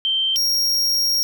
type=tone pair in turn; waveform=sine / 45% pulse; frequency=3129 / 5585 Hz; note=G7 / F8; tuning=-4 / -1 cents; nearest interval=minor seventh; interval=1003 cents; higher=second; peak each=-17 dBFS; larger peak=neither; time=0.05-0.36 / 0.36-1.23 s; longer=second; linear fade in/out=0 ms; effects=none